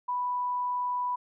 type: tone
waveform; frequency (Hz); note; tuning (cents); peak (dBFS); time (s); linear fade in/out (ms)
sine; 987.8; B5; 0; -27; 0.08-1.16; 10
effects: none